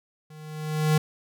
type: tone with level ramp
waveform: square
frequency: 154.2 Hz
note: D#3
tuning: 15 cents flat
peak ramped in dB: -45 to -17 dBFS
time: 0.3-0.98 s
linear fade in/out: 5 ms
effects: none